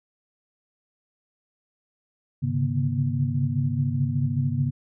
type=tone cluster; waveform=sine; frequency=101.5 / 134.8 / 139.8 / 148.5 / 238.4 Hz; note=G#2 / C#3 / C#3 / D3 / A#3; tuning=-39 / -48 / +15 / +20 / +39 cents; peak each=-29 / -24 / -31 / -31 / -30 dBFS; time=2.42-4.71 s; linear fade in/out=20 ms; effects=none